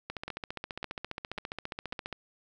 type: two click trains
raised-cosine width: 0.3 ms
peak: -20 / -21 dBFS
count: 31 / 4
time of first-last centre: 0.1-2.127 / 0.28-1.928 s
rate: 14.8 / 1.82 Hz
effects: none